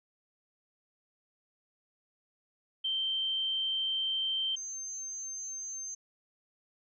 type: tone pair in turn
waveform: sine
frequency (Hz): 3127 / 6298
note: G7 / G8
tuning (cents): -5 / +7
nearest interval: octave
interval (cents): 1212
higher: second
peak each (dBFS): -29 / -37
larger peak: first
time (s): 2.84-4.56 / 4.56-5.95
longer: first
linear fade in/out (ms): 10
effects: none